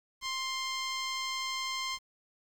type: tone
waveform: 10% pulse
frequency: 1052 Hz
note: C6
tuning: 9 cents sharp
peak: -24 dBFS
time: 0.21-1.99 s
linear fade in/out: 50 ms
effects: low-pass 8000 Hz 12 dB/octave + 9-bit